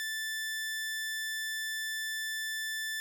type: tone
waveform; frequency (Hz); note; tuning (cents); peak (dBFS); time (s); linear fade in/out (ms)
sawtooth; 1760; A6; 0; -30; 0-3; 0
effects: none